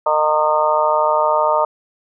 harmonic tone, 153.1 Hz, D#3, 28 cents flat, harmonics 3 / 4 / 5 / 6 / 7 / 8, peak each -27 / -17 / -28 / -17 / -24 / -20 dBFS, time 0.06-1.65 s, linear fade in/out 5 ms, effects none

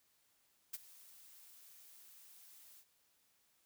blue noise with ADSR envelope, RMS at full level -41 dBFS, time 0.73-2.85 s, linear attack 10 ms, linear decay 30 ms, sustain -19 dB, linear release 63 ms, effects white hiss -75 dBFS RMS until 3.65 s

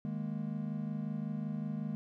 triangle chord, D# suspended fourth, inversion none, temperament equal, 155.56 / 207.7 / 233.1 Hz, D#3 / G#3 / A#3, 0 / 0 / 0 cents, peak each -37 / -36 / -39 dBFS, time 0.05-1.95 s, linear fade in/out 0 ms, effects none

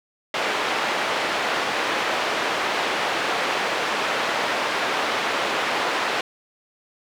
pink band-pass noise, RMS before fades -24 dBFS, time 0.34-6.21 s, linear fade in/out 2 ms, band 510 to 3100 Hz, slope 12 dB/octave, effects none

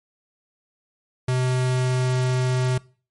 square tone, 127.5 Hz, C3, 44 cents flat, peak -20 dBFS, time 1.28-2.78 s, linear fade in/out 5 ms, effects noise-tail reverb RT60 0.4 s tail -22 dB re dry + MP3 48 kbps

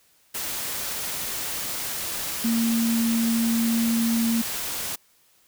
sine tone in noise, 229.6 Hz, A#3, 26 cents flat, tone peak -20 dBFS, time 2.44-4.42 s, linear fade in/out 10 ms, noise white, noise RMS -30 dBFS, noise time 0.34-4.96 s, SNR +7 dB, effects white hiss -61 dBFS RMS until 5.47 s

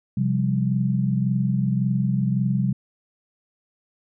sine chord, C suspended fourth, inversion none, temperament just, 130.81 / 174.42 / 196.22 Hz, C3 / F3 / G3, 0 / -2 / +2 cents, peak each -22 / -26 / -23 dBFS, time 0.17-2.73 s, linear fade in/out 5 ms, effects none

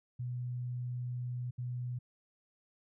sine tone bursts at uneven times, 123.47 Hz, B2, in tune, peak -35 dBFS, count 2, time 0.19-1.51 / 1.58-1.99 s, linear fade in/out 10 ms, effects none

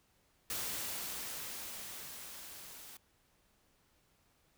white noise with level ramp, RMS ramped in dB -38 to -52 dBFS, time 0.5-2.97 s, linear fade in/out 2 ms, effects pink hiss -72 dBFS RMS until 4.57 s

